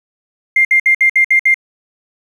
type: tone bursts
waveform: triangle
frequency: 2106 Hz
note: C7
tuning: 11 cents sharp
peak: -3 dBFS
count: 7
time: 0.56-1.543 s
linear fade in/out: 5 ms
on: 89 ms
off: 60 ms
effects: tanh soft clip ceiling -5 dBFS